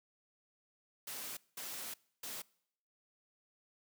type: noise bursts at uneven times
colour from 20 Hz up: white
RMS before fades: -44 dBFS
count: 3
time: 1.07-1.37 / 1.57-1.94 / 2.23-2.42 s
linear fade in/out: 5 ms
effects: noise-tail reverb RT60 0.7 s tail -24 dB re dry + high-pass 150 Hz 12 dB/octave